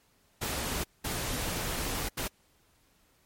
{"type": "noise bursts at uneven times", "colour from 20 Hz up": "pink", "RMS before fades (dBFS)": -33, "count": 3, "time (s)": [[0.41, 0.84], [1.04, 2.09], [2.17, 2.28]], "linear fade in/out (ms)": 10, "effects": ["pink hiss -67 dBFS RMS until 3.25 s", "MP3 64 kbps"]}